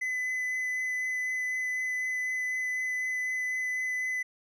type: tone with vibrato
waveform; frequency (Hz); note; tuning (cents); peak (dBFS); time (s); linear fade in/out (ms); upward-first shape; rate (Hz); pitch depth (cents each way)
triangle; 2013; B6; +33; -27; 0.01-4.23; 10; sine; 4; 8
effects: none